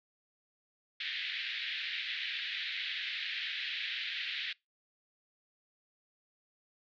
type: band-pass noise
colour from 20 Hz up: white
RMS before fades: -38 dBFS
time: 1-4.53 s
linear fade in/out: 5 ms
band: 1700 to 3900 Hz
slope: 48 dB/octave
effects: noise-tail reverb RT60 0.2 s tail -24 dB re dry